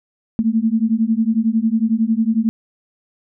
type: beating tone pair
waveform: sine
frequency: 218.5 / 229.5 Hz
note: A3 / A#3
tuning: -12 / -27 cents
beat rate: 11 Hz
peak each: -17 dBFS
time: 0.39-2.49 s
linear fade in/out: 0 ms
effects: none